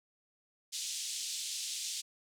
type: band-pass noise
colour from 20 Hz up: white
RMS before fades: -39 dBFS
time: 0.72-2.02 s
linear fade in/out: 20 ms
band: 3100 to 8200 Hz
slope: 24 dB/octave
effects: none